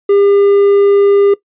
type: tone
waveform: triangle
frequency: 401.7 Hz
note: G4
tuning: 42 cents sharp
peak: -4 dBFS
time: 0.09-1.34 s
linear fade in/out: 5 ms
effects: noise-tail reverb RT60 0.1 s tail -18 dB re dry + resampled to 8000 Hz